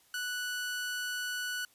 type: tone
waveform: sawtooth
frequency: 1480 Hz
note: F#6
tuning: in tune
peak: -30 dBFS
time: 0.14-1.65 s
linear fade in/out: 2 ms
effects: white hiss -65 dBFS RMS until 1.74 s + resampled to 32000 Hz